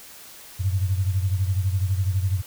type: beating tone pair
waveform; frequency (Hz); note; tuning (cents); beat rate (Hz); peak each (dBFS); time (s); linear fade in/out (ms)
sine; 92.8 / 104.8; F#2 / G#2; +6 / +16; 12; -21 / -26; 0.59-2.42; 20
effects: white hiss -44 dBFS RMS until 2.46 s